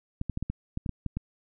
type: clicks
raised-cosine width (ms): 5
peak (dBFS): -18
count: 10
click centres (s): 0.214 / 0.297 / 0.374 / 0.426 / 0.5 / 0.774 / 0.862 / 0.893 / 1.063 / 1.17
effects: none